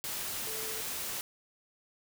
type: tone in noise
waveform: sine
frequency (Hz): 440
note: A4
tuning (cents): 0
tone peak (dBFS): -44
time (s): 0.47-0.81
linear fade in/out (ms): 0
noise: white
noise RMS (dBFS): -37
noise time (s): 0.04-1.21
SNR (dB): -10
effects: none